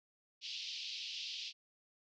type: band-pass noise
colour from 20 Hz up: pink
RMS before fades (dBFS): -44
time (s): 0.41-1.53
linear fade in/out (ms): 50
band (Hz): 2700 to 5300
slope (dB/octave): 48
effects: none